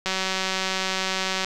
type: click train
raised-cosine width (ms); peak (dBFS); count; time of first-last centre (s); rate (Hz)
0.2; -8; 263; 0.06-1.446; 189
effects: none